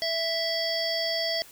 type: harmonic tone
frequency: 660 Hz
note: E5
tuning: 2 cents sharp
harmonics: 1 / 3 / 5 / 7 / 8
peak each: -30 / -34 / -35 / -30 / -33 dBFS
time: 0.02-1.42 s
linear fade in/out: 0 ms
effects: white hiss -50 dBFS RMS until 1.51 s